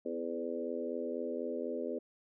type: harmonic tone with a mistuned harmonic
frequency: 84 Hz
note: E2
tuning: 33 cents sharp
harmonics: 3 / 4 / 5 / 6 / 7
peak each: -41 / -42 / -40 / -40 / -43 dBFS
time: 0.05-1.99 s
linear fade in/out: 10 ms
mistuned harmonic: 4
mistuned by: -23 cents
effects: none